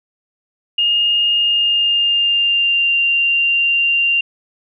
sine tone with pitch glide, 2839 to 2779 Hz, F7 to F7, +28 to -9 cents, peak -12 dBFS, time 0.78-4.21 s, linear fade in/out 5 ms, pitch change -37 cents, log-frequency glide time 1.33-2.98 s, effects none

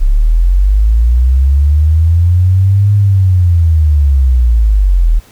sine linear two-way sweep, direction up then down, 32.81 to 103 to 37.85 Hz, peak -5 dBFS, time 0-5.2 s, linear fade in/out 20 ms, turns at 2.94 s, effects pink hiss -43 dBFS RMS until 5.31 s

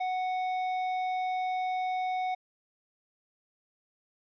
sine tone with tanh clipping, 740 Hz, F#5, in tune, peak -30 dBFS, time 0-2.35 s, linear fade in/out 10 ms, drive 10 dB, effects resampled to 11025 Hz

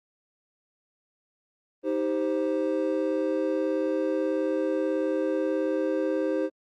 triangle chord, C minor, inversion first, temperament just, 314 / 392.4 / 523.3 Hz, Eb4 / G4 / C5, +16 / +2 / 0 cents, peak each -26 / -28 / -26 dBFS, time 1.83-6.5 s, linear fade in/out 50 ms, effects Opus 32 kbps

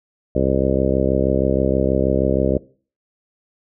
harmonic tone, 66.3 Hz, C2, 23 cents sharp, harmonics 1 / 2 / 3 / 4 / 5 / 6 / 7 / 8 / 9, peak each -24 / -24 / -24 / -24 / -24 / -24 / -24 / -24 / -24 dBFS, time 0.35-2.58 s, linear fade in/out 5 ms, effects noise-tail reverb RT60 0.4 s tail -20 dB re dry

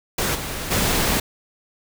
pink noise with level steps, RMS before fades -22 / -29 / -20 dBFS, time 0.18-1.2 s, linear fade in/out 5 ms, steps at 0.34 / 0.7 s, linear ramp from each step 20 ms, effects none

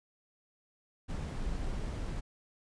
brown noise, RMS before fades -36 dBFS, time 1.08-2.21 s, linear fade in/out 20 ms, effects resampled to 22050 Hz

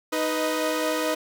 sawtooth tone cluster, 310.7 / 494.5 / 626 Hz, D#4 / B4 / D#5, -2 / +2 / +10 cents, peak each -24 dBFS, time 0.12-1.15 s, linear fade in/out 10 ms, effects none

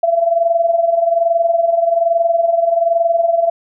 sine tone with amplitude modulation, 674 Hz, E5, 38 cents sharp, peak -8 dBFS, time 0.03-3.5 s, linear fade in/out 5 ms, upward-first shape sine, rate 21.2 Hz, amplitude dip 70%, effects none

